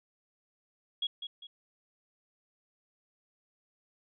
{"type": "tone with echo", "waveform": "sine", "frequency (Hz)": 3319, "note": "G#7", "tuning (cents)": -2, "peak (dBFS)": -29, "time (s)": [1.02, 1.07], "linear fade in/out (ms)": 5, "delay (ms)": 200, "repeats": 2, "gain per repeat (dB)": -8, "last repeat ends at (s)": 1.47, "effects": []}